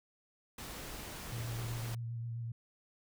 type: noise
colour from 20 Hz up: pink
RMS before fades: -45 dBFS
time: 0.58-1.95 s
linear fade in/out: 5 ms
type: tone with vibrato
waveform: sine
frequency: 116.54 Hz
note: A#2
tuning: in tune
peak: -37 dBFS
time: 1.32-2.52 s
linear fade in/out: 5 ms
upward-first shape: sine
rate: 7.7 Hz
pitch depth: 25 cents each way
effects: none